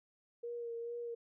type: tone with vibrato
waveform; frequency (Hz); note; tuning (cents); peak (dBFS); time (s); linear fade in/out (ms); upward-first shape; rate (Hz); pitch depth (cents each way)
sine; 470; A#4; +14; -39; 0.43-1.15; 10; sine; 2.3; 23
effects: none